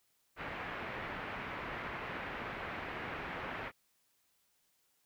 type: low-pass noise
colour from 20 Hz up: white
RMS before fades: -42 dBFS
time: 0.36-3.72 s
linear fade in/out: 50 ms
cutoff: 2200 Hz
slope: 24 dB/octave
effects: white hiss -75 dBFS RMS until 5.05 s